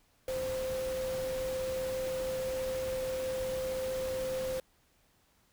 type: tone in noise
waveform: sine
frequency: 520 Hz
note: C5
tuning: 11 cents flat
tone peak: -32 dBFS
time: 0.28-4.6 s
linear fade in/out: 2 ms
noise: pink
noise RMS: -43 dBFS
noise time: 0.28-4.6 s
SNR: +8 dB
effects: pink hiss -69 dBFS RMS until 5.52 s